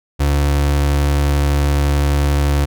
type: tone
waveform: 35% pulse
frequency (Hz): 71.6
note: D2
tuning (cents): -43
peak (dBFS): -11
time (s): 0.19-2.66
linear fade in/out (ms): 20
effects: none